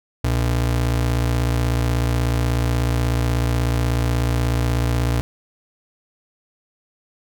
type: ring-modulated tone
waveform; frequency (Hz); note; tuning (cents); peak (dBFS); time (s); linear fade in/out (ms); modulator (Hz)
square; 92.5; F#2; 0; -15; 0.24-5.21; 0; 28.2
effects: none